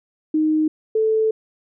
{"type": "tone pair in turn", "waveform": "sine", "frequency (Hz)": [310.4, 439], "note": ["D#4", "A4"], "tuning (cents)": [-4, -4], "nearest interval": "tritone", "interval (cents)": 600, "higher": "second", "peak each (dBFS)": -15, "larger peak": "neither", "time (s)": [[0.34, 0.68], [0.95, 1.31]], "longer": "second", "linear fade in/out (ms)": 5, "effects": []}